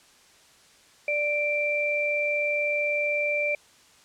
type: tone pair together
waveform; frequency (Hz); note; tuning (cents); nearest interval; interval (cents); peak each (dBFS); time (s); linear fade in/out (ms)
sine; 588.7 / 2353; D5 / D7; +4 / +3; 2 octaves; 2399; -27 / -25; 1.08-3.55; 2
effects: white hiss -56 dBFS RMS until 4.04 s + low-pass 8000 Hz 12 dB/octave